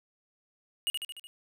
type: tone with echo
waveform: square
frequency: 2877 Hz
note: F#7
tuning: 49 cents flat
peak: -27 dBFS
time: 0.87-0.9 s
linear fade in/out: 0 ms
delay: 74 ms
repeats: 5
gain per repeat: -4 dB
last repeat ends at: 1.27 s
effects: none